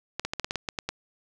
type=clicks; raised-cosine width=0.2 ms; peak=-12 dBFS; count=10; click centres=0.196 / 0.25 / 0.335 / 0.397 / 0.445 / 0.509 / 0.557 / 0.688 / 0.788 / 0.89 s; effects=none